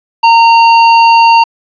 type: tone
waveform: square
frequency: 920 Hz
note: A#5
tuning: 23 cents flat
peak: -3 dBFS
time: 0.23-1.44 s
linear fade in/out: 10 ms
effects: resampled to 11025 Hz + 7-bit